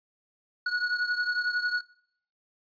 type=beating tone pair; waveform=square; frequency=1457 / 1468 Hz; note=F#6 / F#6; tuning=-27 / -14 cents; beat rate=11 Hz; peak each=-29 / -32 dBFS; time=0.66-1.81 s; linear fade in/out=5 ms; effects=noise-tail reverb RT60 0.7 s tail -22 dB re dry + resampled to 11025 Hz